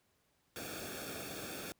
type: noise with comb filter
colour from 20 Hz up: pink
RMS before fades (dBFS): -44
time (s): 0.56-1.72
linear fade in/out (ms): 0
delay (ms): 1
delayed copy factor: -0.75
effects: pink hiss -75 dBFS RMS until 1.79 s + high-pass 60 Hz 12 dB/octave

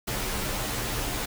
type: noise with comb filter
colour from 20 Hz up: pink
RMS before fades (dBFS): -30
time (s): 0.07-1.26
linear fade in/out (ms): 10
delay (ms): 12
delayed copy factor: -1
effects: none

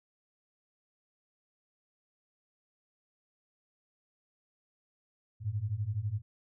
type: beating tone pair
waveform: sine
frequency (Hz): 98 / 110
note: G2 / A2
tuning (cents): 0 / 0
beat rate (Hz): 12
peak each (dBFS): -35 / -33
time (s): 5.4-6.22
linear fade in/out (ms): 50
effects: none

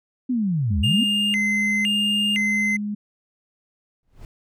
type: linear two-way sweep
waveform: sine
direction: down then up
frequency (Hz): 261.6 to 68.4 to 261.6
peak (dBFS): -19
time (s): 0.29-1.04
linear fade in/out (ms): 10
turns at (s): 0.8
type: tone with pitch glide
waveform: sine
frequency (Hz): 206.2 to 207.6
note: G#3 to G#3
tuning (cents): -12 to 0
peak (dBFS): -24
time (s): 0.7-2.95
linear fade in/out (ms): 10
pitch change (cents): +12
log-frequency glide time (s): 1.18-2.57
type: tone with vibrato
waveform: triangle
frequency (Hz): 2410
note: D7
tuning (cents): +44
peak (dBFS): -18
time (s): 0.83-2.77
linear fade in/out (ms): 10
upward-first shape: square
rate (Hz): 0.98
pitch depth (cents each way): 270
type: noise with exponential growth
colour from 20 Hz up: brown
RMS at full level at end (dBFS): -34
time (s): 4.03-4.25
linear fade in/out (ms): 1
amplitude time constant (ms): 46
effects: none

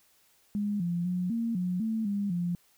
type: tone with pitch steps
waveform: sine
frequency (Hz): 205.8 / 172.9 / 180 / 230.6 / 180.3 / 222 / 201.9 / 174.5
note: G#3 / F3 / F#3 / A#3 / F#3 / A3 / G#3 / F3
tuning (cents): -16 / -17 / -47 / -19 / -45 / +16 / -49 / -1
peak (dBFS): -27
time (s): 0.55-2.55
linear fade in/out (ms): 0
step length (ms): 250
effects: white hiss -65 dBFS RMS until 2.77 s

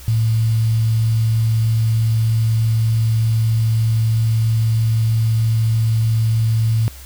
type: tone with quantisation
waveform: sine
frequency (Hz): 112.1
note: A2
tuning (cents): +33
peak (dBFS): -13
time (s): 0.08-6.88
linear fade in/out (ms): 0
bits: 6
effects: added 66 Hz sine -36 dBFS peak until 7.05 s + white hiss -41 dBFS RMS until 7.05 s

